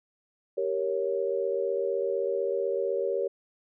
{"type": "chord", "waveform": "sine", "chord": "G diminished", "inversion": "none", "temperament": "equal with one note detuned", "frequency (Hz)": [390.4, 466.2, 554.4], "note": ["G4", "Bb4", "Db5"], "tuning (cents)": [-7, 0, 0], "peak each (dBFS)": -30, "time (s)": [0.57, 3.28], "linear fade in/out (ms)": 10, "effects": []}